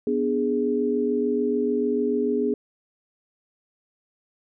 sine chord, G# diminished, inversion first, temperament equal, 246.9 / 293.7 / 415.3 Hz, B3 / D4 / G#4, 0 / 0 / 0 cents, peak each -25 / -28 / -23 dBFS, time 0.07-2.54 s, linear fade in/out 2 ms, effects none

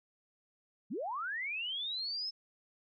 sine linear sweep, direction up, 155.56 to 5274 Hz, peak -35 dBFS, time 0.9-2.31 s, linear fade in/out 20 ms, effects none

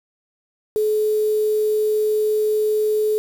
sine tone with quantisation, 427.2 Hz, G#4, 49 cents sharp, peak -16 dBFS, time 0.76-3.18 s, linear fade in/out 0 ms, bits 6, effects none

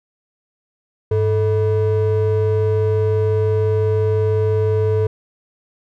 triangle ring-modulated tone, 269.1 Hz, C4, 49 cents sharp, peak -9 dBFS, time 1.11-5.07 s, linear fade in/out 5 ms, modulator 168 Hz, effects none

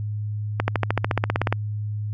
accelerating click train, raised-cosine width 0.5 ms, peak -5 dBFS, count 15, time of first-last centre 0.6-1.526 s, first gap 80 ms, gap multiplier 0.97, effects added 105 Hz sine -25 dBFS peak until 2.13 s

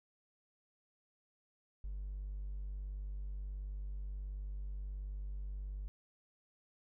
triangle tone with hard clipping, 49.29 Hz, G1, 10 cents sharp, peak -39 dBFS, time 1.84-5.88 s, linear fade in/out 0 ms, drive 2 dB, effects none

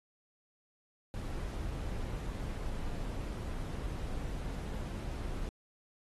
brown noise, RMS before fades -38 dBFS, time 1.14-5.49 s, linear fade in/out 0 ms, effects AAC 32 kbps

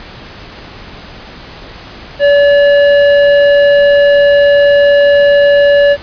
sine tone with hard clipping, 572 Hz, D5, 46 cents flat, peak -6 dBFS, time 2.19-5.97 s, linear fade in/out 50 ms, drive 10 dB, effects pink hiss -31 dBFS RMS until 6.02 s + resampled to 11025 Hz

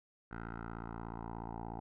10% pulse tone with low-pass filter sweep, 56.8 Hz, A#1, 44 cents flat, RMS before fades -44 dBFS, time 0.31-1.8 s, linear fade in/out 5 ms, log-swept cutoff 1500 to 810 Hz, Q 3.9, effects none

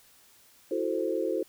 sine chord, F# half-diminished seventh, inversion third, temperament equal, 329.6 / 370 / 440 / 523.3 Hz, E4 / F#4 / A4 / C5, 0 / 0 / 0 / 0 cents, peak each -32 dBFS, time 0.71-1.43 s, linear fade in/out 5 ms, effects white hiss -59 dBFS RMS until 1.48 s

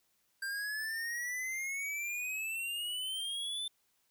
square exponential sweep, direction up, 1578 to 3556 Hz, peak -36 dBFS, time 0.42-3.68 s, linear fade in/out 5 ms, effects white hiss -75 dBFS RMS until 4.1 s

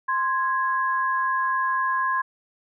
sine tone pair together, 1046.5 / 1657.5 Hz, C6 / G#6, 0 / -4 cents, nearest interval minor sixth, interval 796 cents, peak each -22 / -26 dBFS, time 0.08-2.22 s, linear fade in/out 10 ms, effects none

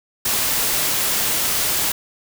white noise, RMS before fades -20 dBFS, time 0.25-1.92 s, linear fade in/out 5 ms, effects none

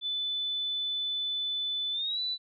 sine tone with pitch glide, 3500 to 3974 Hz, A7 to B7, -10 to +10 cents, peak -29 dBFS, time 0.01-2.38 s, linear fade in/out 50 ms, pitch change +220 cents, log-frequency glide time 1.92-2.2 s, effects none

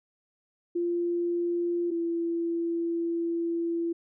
sine tone pair in turn, 345.9 / 337 Hz, F4 / E4, -17 / +38 cents, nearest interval unison, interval 45 cents, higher first, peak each -25 / -26 dBFS, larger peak first, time 0.75-1.91 / 1.91-3.93 s, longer second, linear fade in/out 10 ms, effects none

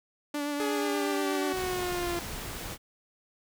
sawtooth tone with vibrato, 290.7 Hz, D4, 18 cents flat, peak -26 dBFS, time 0.34-1.53 s, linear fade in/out 5 ms, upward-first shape triangle, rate 8.3 Hz, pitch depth 29 cents each way
sawtooth exponential sweep, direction down, 421.6 to 344.1 Hz, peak -26 dBFS, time 0.6-2.19 s, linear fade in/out 0 ms
pink noise, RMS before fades -38 dBFS, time 1.52-2.78 s, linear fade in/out 50 ms
effects none

